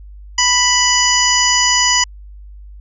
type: harmonic tone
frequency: 987.8 Hz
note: B5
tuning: in tune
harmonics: 1 / 2 / 3 / 5 / 6 / 7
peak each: -18 / -18 / -18 / -18 / -18 / -18 dBFS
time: 0.38-2.04 s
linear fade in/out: 5 ms
effects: added 50 Hz sine -33 dBFS peak until 2.8 s